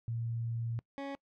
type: tone pair in turn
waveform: sine / 20% pulse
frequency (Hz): 115.9 / 277.4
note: A#2 / C#4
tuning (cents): -10 / +1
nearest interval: octave + minor third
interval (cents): 1511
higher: second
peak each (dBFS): -33 / -33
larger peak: neither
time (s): 0.08-0.79 / 0.98-1.15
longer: first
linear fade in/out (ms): 0
effects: noise-tail reverb RT60 0.1 s tail -24 dB re dry + low-pass 3000 Hz 12 dB/octave